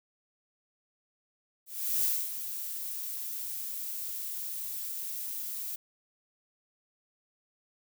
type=noise with ADSR envelope; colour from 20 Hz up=violet; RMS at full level=-27 dBFS; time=1.66-5.76 s; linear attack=380 ms; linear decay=240 ms; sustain=-10 dB; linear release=8 ms; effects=none